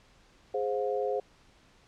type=chord; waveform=sine; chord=F minor; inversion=first; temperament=equal with one note detuned; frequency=415.3 / 523.3 / 714.4 Hz; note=Ab4 / C5 / F5; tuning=0 / 0 / +39 cents; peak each=-31 / -31 / -35 dBFS; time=0.54-1.2 s; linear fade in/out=5 ms; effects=pink hiss -61 dBFS RMS until 1.87 s + low-pass 6000 Hz 12 dB/octave